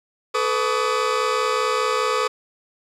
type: tone cluster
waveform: 40% pulse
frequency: 436.1 / 501 / 1137 / 1246 Hz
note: A4 / B4 / C#6 / D#6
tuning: -15 / +25 / +44 / +2 cents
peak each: -24 dBFS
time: 0.34-2.28 s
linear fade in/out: 10 ms
effects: low-pass 7000 Hz 12 dB/octave + 9-bit